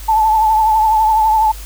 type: tone with vibrato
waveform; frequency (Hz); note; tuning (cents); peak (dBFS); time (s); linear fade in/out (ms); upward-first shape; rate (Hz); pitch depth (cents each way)
sine; 873; A5; -14; -9; 0.08-1.52; 10; triangle; 12; 49
effects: added 50 Hz sine -28 dBFS peak until 1.65 s + white hiss -36 dBFS RMS until 1.65 s